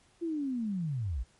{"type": "linear sweep", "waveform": "sine", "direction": "down", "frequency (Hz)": [345.9, 49], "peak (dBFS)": -30, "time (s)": [0.21, 1.24], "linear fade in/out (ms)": 20, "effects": ["pink hiss -65 dBFS RMS until 1.39 s", "MP3 48 kbps"]}